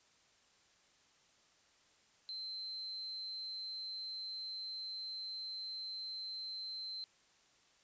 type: tone with amplitude modulation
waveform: sine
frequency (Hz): 4100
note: C8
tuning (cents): -36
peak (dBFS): -40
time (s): 2.29-7.04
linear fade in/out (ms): 0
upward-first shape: sine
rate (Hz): 197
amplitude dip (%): 25
effects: white hiss -69 dBFS RMS until 7.83 s + resampled to 16000 Hz